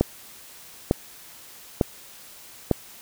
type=click train; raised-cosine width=2 ms; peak=-4 dBFS; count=4; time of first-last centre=0.01-2.713 s; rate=1.11 Hz; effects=white hiss -46 dBFS RMS until 3.01 s